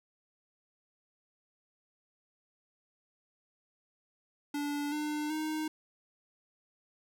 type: tone with pitch steps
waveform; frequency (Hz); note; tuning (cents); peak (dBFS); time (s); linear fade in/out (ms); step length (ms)
square; 290 / 300.1 / 310.5; D4 / D4 / D#4; -22 / +38 / -3; -33; 4.54-5.68; 5; 380
effects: none